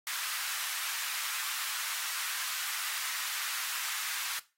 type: high-pass noise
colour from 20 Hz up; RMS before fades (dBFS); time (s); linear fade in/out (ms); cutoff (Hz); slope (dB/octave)
pink; -36; 0.07-4.39; 0; 1200; 24
effects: noise-tail reverb RT60 0.3 s tail -18 dB re dry + AAC 48 kbps